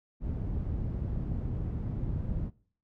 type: low-pass noise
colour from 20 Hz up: white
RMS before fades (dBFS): -33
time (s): 0.2-2.51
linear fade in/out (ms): 50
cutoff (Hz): 120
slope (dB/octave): 12
effects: noise-tail reverb RT60 0.5 s tail -22 dB re dry